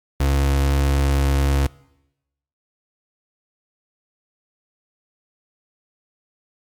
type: tone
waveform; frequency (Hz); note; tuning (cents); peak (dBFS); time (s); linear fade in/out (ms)
35% pulse; 69.3; C#2; 0; -14; 0.2-1.67; 5
effects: noise-tail reverb RT60 0.9 s tail -22 dB re dry + MP3 96 kbps